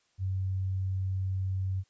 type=tone; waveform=sine; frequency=94.8 Hz; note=F#2; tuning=43 cents sharp; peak=-28 dBFS; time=0.18-1.84 s; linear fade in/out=50 ms; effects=white hiss -71 dBFS RMS until 1.89 s + resampled to 16000 Hz